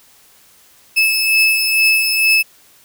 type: beating tone pair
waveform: 35% pulse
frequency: 2608 / 2610.2 Hz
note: E7 / E7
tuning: -19 / -18 cents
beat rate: 2.2 Hz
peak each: -11 / -17 dBFS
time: 0.96-2.43 s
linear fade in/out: 20 ms
effects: white hiss -49 dBFS RMS until 2.84 s